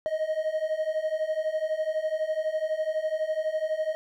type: beating tone pair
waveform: triangle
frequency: 619 / 631 Hz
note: D#5 / D#5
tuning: -9 / +24 cents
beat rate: 12 Hz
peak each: -28 / -26 dBFS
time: 0.06-3.95 s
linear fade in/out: 0 ms
effects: none